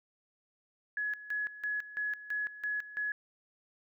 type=tone with tremolo; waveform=sine; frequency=1690 Hz; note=G#6; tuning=30 cents sharp; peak=-31 dBFS; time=0.97-3.12 s; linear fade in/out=2 ms; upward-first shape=square; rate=3 Hz; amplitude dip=80%; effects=none